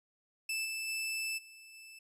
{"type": "tone with level steps", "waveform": "sawtooth", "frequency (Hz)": 2637, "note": "E7", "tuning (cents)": 0, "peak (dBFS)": [-30, -33, -31, -49, -47], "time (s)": [0.49, 1.99], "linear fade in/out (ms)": 5, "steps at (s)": [0.64, 0.87, 1.37, 1.73], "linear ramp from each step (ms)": 20, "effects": ["resampled to 32000 Hz"]}